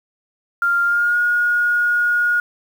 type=tone with pitch glide; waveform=sine; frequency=1395 to 1439.2 Hz; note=F6 to F#6; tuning=-2 to -48 cents; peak=-14 dBFS; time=0.62-2.4 s; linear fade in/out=2 ms; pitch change=+54 cents; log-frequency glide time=0.84-1.18 s; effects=7-bit